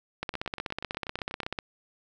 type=two click trains; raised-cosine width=0.3 ms; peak=-21 / -15 dBFS; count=10 / 23; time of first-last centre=0.34-1.432 / 0.23-1.588 s; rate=8.24 / 16.2 Hz; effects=none